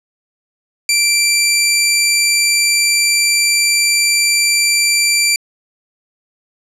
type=tone; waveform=15% pulse; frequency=2350 Hz; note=D7; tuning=1 cent sharp; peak=-4 dBFS; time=0.89-5.36 s; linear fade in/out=2 ms; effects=low-pass 12000 Hz 12 dB/octave